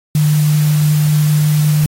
sine tone in noise, 150.9 Hz, D3, 47 cents sharp, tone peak -9 dBFS, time 0.15-1.86 s, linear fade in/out 2 ms, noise white, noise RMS -27 dBFS, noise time 0.15-1.86 s, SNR +15 dB, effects AAC 48 kbps

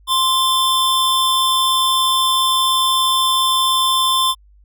square tone pair together, 1050 / 3523 Hz, C6 / A7, +6 / +1 cents, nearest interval octave + major sixth, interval 2095 cents, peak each -17 dBFS, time 0.07-4.35 s, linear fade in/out 50 ms, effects added 50 Hz sine -46 dBFS peak until 4.64 s

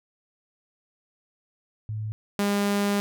sine / sawtooth tone pair in turn, 107.9 / 202.5 Hz, A2 / G#3, -33 / -43 cents, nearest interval major seventh, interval 1090 cents, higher second, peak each -28 / -18 dBFS, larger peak second, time 1.89-2.12 / 2.39-3 s, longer second, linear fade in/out 0 ms, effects none

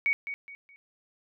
sine tone with echo, 2242 Hz, C#7, 19 cents sharp, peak -22 dBFS, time 0.06-0.13 s, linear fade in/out 0 ms, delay 210 ms, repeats 3, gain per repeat -10 dB, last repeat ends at 0.76 s, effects none

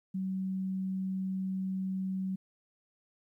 sine tone, 189.3 Hz, F#3, 40 cents sharp, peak -31 dBFS, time 0.14-2.36 s, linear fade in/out 10 ms, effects 12-bit

